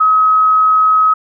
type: tone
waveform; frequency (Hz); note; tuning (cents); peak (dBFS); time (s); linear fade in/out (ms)
sine; 1274; D#6; +41; -7; 0-1.14; 10
effects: none